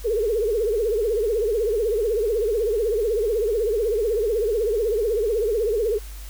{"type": "tone with vibrato", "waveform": "sine", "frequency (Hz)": 439.5, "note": "A4", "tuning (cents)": -2, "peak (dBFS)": -19, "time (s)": [0.04, 5.99], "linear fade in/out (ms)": 20, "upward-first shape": "triangle", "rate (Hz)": 16, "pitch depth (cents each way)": 190, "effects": ["added 50 Hz sine -34 dBFS peak until 6.29 s", "white hiss -45 dBFS RMS until 6.29 s"]}